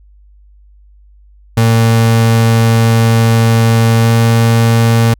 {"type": "tone with pitch glide", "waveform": "35% pulse", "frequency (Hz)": [114.1, 114.96], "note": ["A#2", "A#2"], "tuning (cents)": [-37, -24], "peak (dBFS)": -5, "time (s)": [1.57, 5.14], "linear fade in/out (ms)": 5, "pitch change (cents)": 13, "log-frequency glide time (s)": [4, 4.09], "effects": ["added 50 Hz sine -40 dBFS peak until 5.19 s"]}